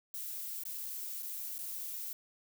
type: noise with dropouts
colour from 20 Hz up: violet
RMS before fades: -41 dBFS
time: 0.14-2.13 s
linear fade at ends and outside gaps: 1 ms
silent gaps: 0.636-0.653 / 1.225-1.229 / 1.582-1.589 s
effects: none